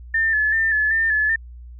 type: tone with vibrato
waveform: sine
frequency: 1759 Hz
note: A6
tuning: 1 cent flat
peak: -16 dBFS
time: 0.14-1.36 s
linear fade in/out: 5 ms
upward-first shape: square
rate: 2.6 Hz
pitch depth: 39 cents each way
effects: added 60 Hz sine -36 dBFS peak until 1.79 s